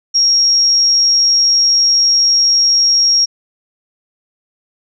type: tone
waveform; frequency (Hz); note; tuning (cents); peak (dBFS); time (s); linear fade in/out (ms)
sine; 5588; F8; 0; -8; 0.14-3.26; 20
effects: none